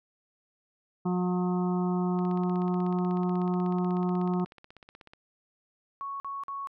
harmonic tone, 180 Hz, F#3, 47 cents flat, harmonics 1 / 2 / 4 / 5 / 6 / 7, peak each -26 / -32 / -38 / -40 / -42 / -43 dBFS, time 1.05-4.45 s, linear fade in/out 10 ms
click train, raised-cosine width 0.3 ms, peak -33 dBFS, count 49, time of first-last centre 2.19-5.135 s, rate 16.3 Hz
sine tone bursts, 1108.7 Hz, C#6, in tune, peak -33 dBFS, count 3, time 6.01-6.672 s, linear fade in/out 0 ms, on 190 ms, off 46 ms
effects none

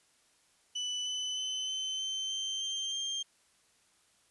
35% pulse tone with pitch steps, 2984 / 3012 / 3040 / 3068 / 3096 / 3125 / 3154 / 3183 Hz, F#7 / F#7 / F#7 / G7 / G7 / G7 / G7 / G7, +14 / +30 / +46 / -38 / -22 / -6 / +10 / +26 cents, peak -31 dBFS, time 0.75-3.23 s, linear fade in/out 10 ms, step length 310 ms, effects white hiss -68 dBFS RMS until 4.3 s + resampled to 24000 Hz

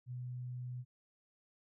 sine tone, 124.5 Hz, B2, 14 cents sharp, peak -40 dBFS, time 0.06-0.85 s, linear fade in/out 50 ms, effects none

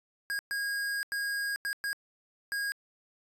square tone bursts at uneven times, 1634 Hz, G#6, 29 cents flat, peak -31 dBFS, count 6, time 0.3-0.39 / 0.51-1.03 / 1.12-1.56 / 1.65-1.73 / 1.84-1.93 / 2.52-2.72 s, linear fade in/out 0 ms, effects resampled to 32000 Hz

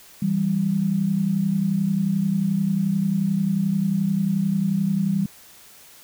sine tone pair together, 164.81 / 196.15 Hz, E3 / G3, 0 / +1 cents, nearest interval minor third, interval 301 cents, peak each -24 / -20 dBFS, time 0.22-5.26 s, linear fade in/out 5 ms, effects white hiss -48 dBFS RMS until 6.03 s

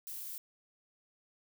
violet noise, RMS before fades -43 dBFS, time 0.07-0.38 s, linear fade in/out 0 ms, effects none

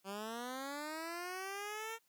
10% pulse linear sweep, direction up, 190 to 459.1 Hz, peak -33 dBFS, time 0.04-1.99 s, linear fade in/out 50 ms, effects white hiss -75 dBFS RMS until 2.08 s + high-pass 100 Hz 12 dB/octave

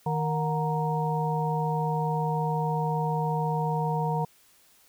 harmonic tone with a mistuned harmonic, 155.56 Hz, D#3, in tune, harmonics 1 / 3 / 5 / 6, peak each -27 / -33 / -33 / -30 dBFS, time 0.06-4.25 s, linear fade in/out 5 ms, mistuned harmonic 5, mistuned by -110 cents, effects white hiss -60 dBFS RMS until 4.88 s

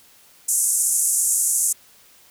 white band-pass noise, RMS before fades -20 dBFS, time 0.48-1.73 s, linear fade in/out 10 ms, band 6700 to 11000 Hz, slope 48 dB/octave, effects white hiss -52 dBFS RMS until 2.3 s

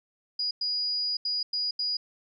sine tone bursts at uneven times, 4900 Hz, D#8, 27 cents flat, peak -26 dBFS, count 5, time 0.39-0.51 / 0.61-1.17 / 1.25-1.43 / 1.53-1.71 / 1.79-1.97 s, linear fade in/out 5 ms, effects none

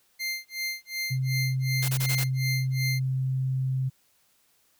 25% pulse tone with tremolo, 2100 Hz, C7, 6 cents sharp, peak -24 dBFS, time 0.19-3 s, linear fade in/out 20 ms, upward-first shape sine, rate 2.7 Hz, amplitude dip 100%
sine tone, 131.2 Hz, C3, 5 cents sharp, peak -24 dBFS, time 1.1-3.9 s, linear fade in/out 20 ms
white noise bursts, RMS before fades -31 dBFS, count 5, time 1.82-2.243 s, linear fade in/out 10 ms, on 67 ms, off 22 ms
effects white hiss -66 dBFS RMS until 4.79 s

